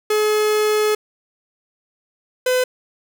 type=tone pair in turn; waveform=45% pulse; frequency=425.6 / 506.1 Hz; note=G#4 / B4; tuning=+42 / +42 cents; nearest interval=minor third; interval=300 cents; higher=second; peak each=-15 dBFS; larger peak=neither; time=0.1-0.95 / 2.46-2.64 s; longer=first; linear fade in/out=5 ms; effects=none